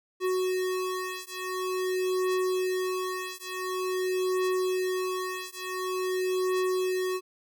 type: beating tone pair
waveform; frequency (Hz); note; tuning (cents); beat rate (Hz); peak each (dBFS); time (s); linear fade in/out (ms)
square; 370 / 370.47; F#4 / F#4; 0 / +2; 0.47; -31; 0.2-7.21; 50
effects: none